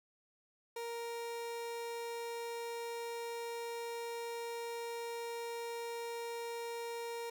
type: tone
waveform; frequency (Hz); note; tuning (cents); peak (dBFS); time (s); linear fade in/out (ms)
30% pulse; 467.4; A#4; +5; -37; 0.76-7.3; 5
effects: none

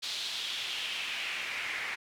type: noise with band-pass filter sweep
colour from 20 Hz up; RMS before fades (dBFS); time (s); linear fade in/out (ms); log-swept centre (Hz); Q
pink; -36; 0.02-1.96; 20; 4000 to 2000; 3
effects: none

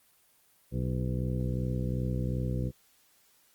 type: harmonic tone with a mistuned harmonic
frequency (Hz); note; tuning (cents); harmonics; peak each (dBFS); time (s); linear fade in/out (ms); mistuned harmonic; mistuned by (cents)
62.7; B1; +27; 1 / 2 / 3 / 4 / 5 / 6 / 7 / 8; -34 / -31 / -35 / -42 / -42 / -45 / -50 / -42; 0.71-2.72; 50; 6; +38
effects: white hiss -65 dBFS RMS until 3.54 s + Opus 24 kbps

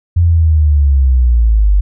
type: linear sweep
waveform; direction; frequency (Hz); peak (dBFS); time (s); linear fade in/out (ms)
sine; down; 87.4 to 47.63; -6; 0.16-1.81; 10
effects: none

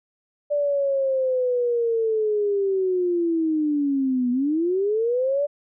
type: linear two-way sweep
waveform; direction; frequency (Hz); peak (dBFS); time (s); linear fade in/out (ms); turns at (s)
sine; down then up; 587.3 to 242.4 to 587.3; -19; 0.5-5.47; 20; 4.31
effects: none

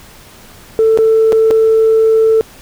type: tone with dropouts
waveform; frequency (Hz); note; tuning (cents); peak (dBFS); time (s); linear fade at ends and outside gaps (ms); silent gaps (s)
sine; 444.1; A4; +16; -5; 0.79-2.41; 0; 0.975-0.987 / 1.322-1.328 / 1.506-1.51
effects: tanh soft clip ceiling -3 dBFS + pink hiss -39 dBFS RMS until 2.61 s

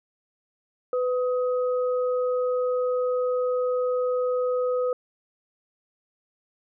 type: tone pair together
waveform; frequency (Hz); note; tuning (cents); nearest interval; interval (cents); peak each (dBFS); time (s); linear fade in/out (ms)
sine; 500 / 1260; B4 / D#6; +21 / +21; octave + major third; 1600; -22 / -33; 0.93-4.93; 2
effects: none

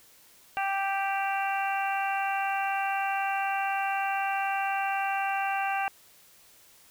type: harmonic tone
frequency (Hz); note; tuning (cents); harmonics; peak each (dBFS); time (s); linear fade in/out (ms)
392; G4; 0; 2 / 3 / 4 / 5 / 6 / 7; -28 / -37 / -34 / -42 / -38 / -36; 0.57-5.88; 0
effects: white hiss -57 dBFS RMS until 6.9 s

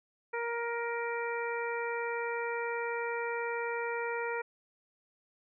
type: harmonic tone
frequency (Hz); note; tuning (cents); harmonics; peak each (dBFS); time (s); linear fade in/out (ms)
469.3; A#4; +12; 1 / 2 / 3 / 4 / 5; -35 / -38 / -40 / -41 / -42; 0.33-4.42; 10
effects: none

